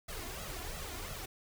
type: noise with flanger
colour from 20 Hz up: pink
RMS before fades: -42 dBFS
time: 0.08-1.26 s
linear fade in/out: 10 ms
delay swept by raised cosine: 1.5 to 2.9 ms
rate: 2.9 Hz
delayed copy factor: +0.8
effects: none